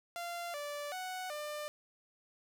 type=tone with pitch steps; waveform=sawtooth; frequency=691 / 583 / 741 / 597 Hz; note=F5 / D5 / F#5 / D5; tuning=-19 / -13 / +2 / +28 cents; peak=-35 dBFS; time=0.16-1.68 s; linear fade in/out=0 ms; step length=380 ms; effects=none